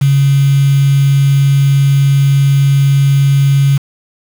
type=tone with quantisation; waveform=sine; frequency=138.59 Hz; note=C#3; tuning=in tune; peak=-6 dBFS; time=0.01-3.78 s; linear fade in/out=10 ms; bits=4; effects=none